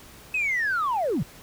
sine linear sweep, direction down, 2593 to 106.4 Hz, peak -21 dBFS, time 0.34-1.23 s, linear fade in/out 5 ms, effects tanh soft clip ceiling -19 dBFS + pink hiss -48 dBFS RMS until 1.42 s

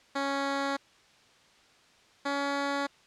10% pulse tone pair in turn, 277.2 / 281.2 Hz, C#4 / C#4, 0 / +25 cents, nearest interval unison, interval 25 cents, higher second, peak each -20 dBFS, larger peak neither, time 0.15-0.77 / 2.25-2.87 s, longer neither, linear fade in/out 10 ms, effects white hiss -60 dBFS RMS until 3.06 s + low-pass 5000 Hz 12 dB/octave

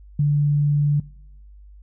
sine tone, 145.9 Hz, D3, 11 cents flat, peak -15 dBFS, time 0.19-1 s, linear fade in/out 5 ms, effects noise-tail reverb RT60 0.8 s tail -22 dB re dry + added 50 Hz sine -42 dBFS peak until 1.82 s

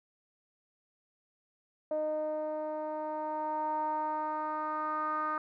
10% pulse tone with low-pass filter sweep, 307.5 Hz, D#4, 20 cents flat, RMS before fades -34 dBFS, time 1.91-5.38 s, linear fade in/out 2 ms, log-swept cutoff 620 to 1300 Hz, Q 5.5, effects none

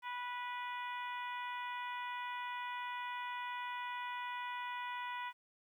harmonic tone, 490.7 Hz, B4, 11 cents flat, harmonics 2 / 3 / 4 / 5 / 6 / 7, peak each -41 / -49 / -47 / -51 / -55 / -56 dBFS, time 0.02-5.33 s, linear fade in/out 50 ms, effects 12-bit

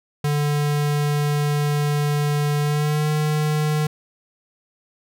square tone with pitch glide, 146.83 to 151.92 Hz, D3 to D#3, 0 to -41 cents, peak -19 dBFS, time 0.24-3.87 s, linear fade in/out 5 ms, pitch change +59 cents, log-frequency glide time 2.61-3.09 s, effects none

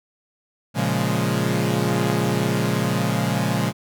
sawtooth chord, Bb minor seventh, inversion none, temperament equal, 116.54 / 138.59 / 174.61 / 207.7 Hz, Bb2 / Db3 / F3 / Ab3, 0 / 0 / 0 / 0 cents, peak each -21 dBFS, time 0.74-3.73 s, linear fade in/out 50 ms, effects none

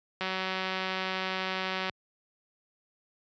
click train, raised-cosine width 0.3 ms, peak -16 dBFS, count 318, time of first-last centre 0.21-1.896 s, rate 188 Hz, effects high-pass 80 Hz 12 dB/octave + resampled to 16000 Hz

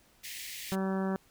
pink high-pass noise, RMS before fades -42 dBFS, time 0.23-0.76 s, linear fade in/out 20 ms, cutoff 1800 Hz, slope 96 dB/octave
harmonic tone, 191.4 Hz, G3, 41 cents flat, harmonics 1 / 2 / 3 / 4 / 5 / 6 / 7 / 8 / 9, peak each -30 / -36 / -40 / -42 / -44 / -46 / -47 / -48 / -49 dBFS, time 0.72-1.16 s, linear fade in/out 0 ms
effects pink hiss -64 dBFS RMS until 1.3 s

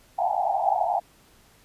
pink band-pass noise, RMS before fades -24 dBFS, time 0.18-1 s, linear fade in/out 10 ms, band 670 to 870 Hz, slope 96 dB/octave, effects pink hiss -57 dBFS RMS until 1.64 s + resampled to 32000 Hz

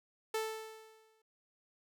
sawtooth tone with exponential decay, 440 Hz, A4, in tune, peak -28 dBFS, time 0.34-1.22 s, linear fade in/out 5 ms, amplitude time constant 190 ms, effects none

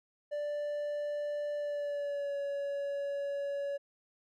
triangle tone with pitch glide, 587.3 to 564.4 Hz, D5 to C#5, 0 to +31 cents, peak -31 dBFS, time 0.31-3.78 s, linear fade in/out 20 ms, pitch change -69 cents, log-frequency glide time 1.56-2.37 s, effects none

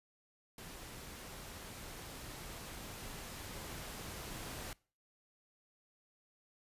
pink noise with level ramp, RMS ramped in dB -50 to -45 dBFS, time 0.58-4.73 s, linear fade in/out 2 ms, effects noise-tail reverb RT60 0.4 s tail -24 dB re dry + resampled to 32000 Hz

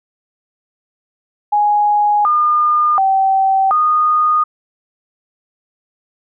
sine tone with pitch steps, 831 / 1212 / 772 / 1231 Hz, G#5 / D#6 / G5 / D#6, +1 / -46 / -27 / -19 cents, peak -10 dBFS, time 1.52-4.44 s, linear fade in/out 10 ms, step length 730 ms, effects none

